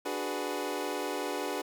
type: chord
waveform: 25% pulse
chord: G# half-diminished seventh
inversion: second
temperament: equal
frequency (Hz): 293.7 / 370 / 415.3 / 493.9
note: D4 / F#4 / G#4 / B4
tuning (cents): 0 / 0 / 0 / 0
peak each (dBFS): -34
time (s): 0.05-1.62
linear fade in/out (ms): 10
effects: none